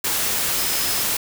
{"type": "tone in noise", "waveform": "sine", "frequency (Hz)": 5120, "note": "D#8", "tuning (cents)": 49, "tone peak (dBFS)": -30, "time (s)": [0.58, 1.02], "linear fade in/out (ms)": 5, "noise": "white", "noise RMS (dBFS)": -22, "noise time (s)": [0.04, 1.17], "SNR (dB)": -11, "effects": []}